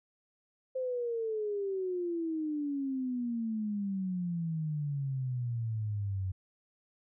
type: exponential sweep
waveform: sine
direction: down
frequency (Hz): 523.3 to 92.5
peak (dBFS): -31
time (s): 0.75-6.32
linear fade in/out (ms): 10
effects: none